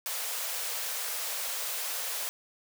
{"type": "high-pass noise", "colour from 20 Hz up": "white", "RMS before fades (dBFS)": -34, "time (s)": [0.06, 2.29], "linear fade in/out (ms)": 0, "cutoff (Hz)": 440, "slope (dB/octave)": 96, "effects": []}